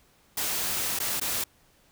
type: noise with dropouts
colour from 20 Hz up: white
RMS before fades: -29 dBFS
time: 0.37-1.44 s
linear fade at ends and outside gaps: 5 ms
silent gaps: 0.99-1 / 1.199-1.213 s
effects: pink hiss -62 dBFS RMS until 1.91 s